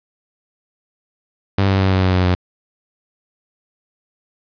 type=tone with pitch steps; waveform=sawtooth; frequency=98 / 96.71 / 95.43 / 94.17 / 92.93 / 91.7 / 90.49 Hz; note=G2 / G2 / G2 / F#2 / F#2 / F#2 / F#2; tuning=0 / -23 / -46 / +31 / +8 / -15 / -38 cents; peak=-9 dBFS; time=1.58-2.35 s; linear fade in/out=5 ms; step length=110 ms; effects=resampled to 11025 Hz + 7-bit